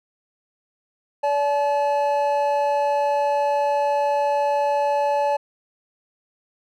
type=tone pair together; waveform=triangle; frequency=574 / 860 Hz; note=D5 / A5; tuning=-40 / -40 cents; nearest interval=perfect fifth; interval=700 cents; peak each=-19 dBFS; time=1.23-5.37 s; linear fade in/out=10 ms; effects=none